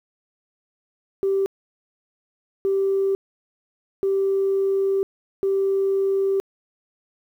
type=tone bursts at uneven times; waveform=sine; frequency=390 Hz; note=G4; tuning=9 cents flat; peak=-17 dBFS; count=4; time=1.23-1.46 / 2.65-3.15 / 4.03-5.03 / 5.43-6.4 s; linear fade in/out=0 ms; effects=tanh soft clip ceiling -13 dBFS + 9-bit